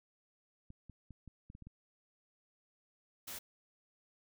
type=clicks; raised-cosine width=5 ms; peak=-39 dBFS; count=8; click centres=0.704 / 0.897 / 1.107 / 1.277 / 1.501 / 1.551 / 1.623 / 1.67 s
type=noise; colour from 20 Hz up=white; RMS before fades=-45 dBFS; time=3.27-3.39 s; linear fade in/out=10 ms
effects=none